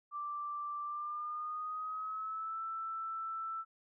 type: tone with pitch glide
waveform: sine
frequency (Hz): 1174.7 to 1326.2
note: D6 to E6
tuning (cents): 0 to +10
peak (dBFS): -37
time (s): 0.11-3.65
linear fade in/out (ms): 50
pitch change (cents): +210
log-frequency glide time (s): 0.83-2.61
effects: none